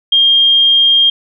sine tone, 3216 Hz, G7, 44 cents sharp, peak -6 dBFS, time 0.12-1.1 s, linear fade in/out 5 ms, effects none

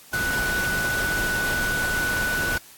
sine tone in noise, 1484 Hz, F#6, 5 cents sharp, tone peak -23 dBFS, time 0.13-2.58 s, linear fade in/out 5 ms, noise pink, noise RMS -29 dBFS, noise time 0.13-2.58 s, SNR +3 dB, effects white hiss -48 dBFS RMS until 2.77 s + AAC 64 kbps

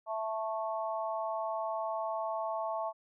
harmonic tone, 220 Hz, A3, in tune, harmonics 3 / 4 / 5, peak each -35 / -37 / -39 dBFS, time 0.06-2.93 s, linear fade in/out 50 ms, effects none

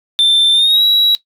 sine tone with pitch glide, 3562 to 3884 Hz, A7 to B7, +21 to -30 cents, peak -5 dBFS, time 0.19-1.15 s, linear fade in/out 0 ms, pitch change +149 cents, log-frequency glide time 0.53-0.83 s, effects noise-tail reverb RT60 0.1 s tail -17 dB re dry + tanh soft clip ceiling -7 dBFS

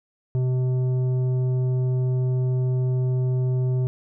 sine tone with tanh clipping, 127.6 Hz, C3, 43 cents flat, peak -21 dBFS, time 0.35-3.87 s, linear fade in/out 0 ms, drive 9 dB, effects none

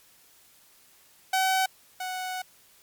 sawtooth tone pair in turn, 758 / 740.7 Hz, F#5 / F#5, +42 / +2 cents, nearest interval unison, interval 40 cents, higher first, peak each -18 / -27 dBFS, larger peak first, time 1.33-1.66 / 2-2.42 s, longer second, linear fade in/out 5 ms, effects white hiss -58 dBFS RMS until 2.82 s + MP3 96 kbps

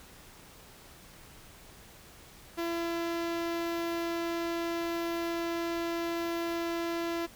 sawtooth tone with notch filter, 337.4 Hz, E4, 40 cents sharp, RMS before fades -33 dBFS, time 2.57-7.27 s, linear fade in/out 20 ms, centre 9100 Hz, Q 0.83, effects pink hiss -53 dBFS RMS until 7.35 s

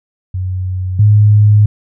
sine tone pair in turn, 92.5 / 104.91 Hz, F#2 / G#2, 0 / +18 cents, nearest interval major second, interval 218 cents, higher second, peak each -15 / -4 dBFS, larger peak second, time 0.34-0.99 / 0.99-1.66 s, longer second, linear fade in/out 5 ms, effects none

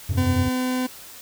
triangle chord, F suspended second, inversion none, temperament equal with one note detuned, 88.27 / 98 / 130.81 Hz, F2 / G2 / C3, +19 / 0 / 0 cents, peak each -21 / -21 / -27 dBFS, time 0.09-0.49 s, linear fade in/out 10 ms
40% pulse tone, 254.2 Hz, C4, 50 cents flat, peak -21 dBFS, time 0.17-0.87 s, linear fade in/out 10 ms
effects white hiss -42 dBFS RMS until 1.21 s

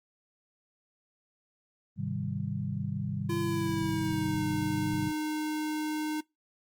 sine chord, Ab major seventh, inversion none, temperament equal, 103.83 / 130.81 / 155.56 / 196 Hz, Ab2 / C3 / Eb3 / G3, 0 / 0 / 0 / 0 cents, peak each -37 / -36 / -36 / -36 dBFS, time 1.96-5.12 s, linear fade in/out 50 ms
square tone with pitch glide, 340.2 to 306.6 Hz, F4 to D#4, -45 to -25 cents, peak -31 dBFS, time 3.29-6.21 s, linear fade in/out 10 ms, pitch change -180 cents, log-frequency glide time 3.39-4.44 s
effects noise-tail reverb RT60 0.2 s tail -23 dB re dry + Opus 32 kbps

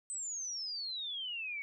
sine exponential sweep, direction down, 8230 to 2217 Hz, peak -37 dBFS, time 0.1-1.62 s, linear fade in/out 0 ms, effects none

